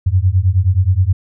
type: beating tone pair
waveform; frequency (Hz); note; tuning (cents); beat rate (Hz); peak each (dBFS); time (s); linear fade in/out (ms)
sine; 88.5 / 98; F2 / G2; +23 / 0; 9.5; -13; 0.06-1.13; 10
effects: none